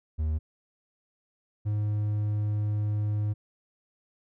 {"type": "tone pair in turn", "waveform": "triangle", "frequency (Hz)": [77.78, 104.98], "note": ["D#2", "G#2"], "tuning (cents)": [0, 19], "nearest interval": "perfect fourth", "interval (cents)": 519, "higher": "second", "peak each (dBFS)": -23, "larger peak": "neither", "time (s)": [[0.18, 0.39], [1.65, 3.34]], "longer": "second", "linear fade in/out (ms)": 20, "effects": []}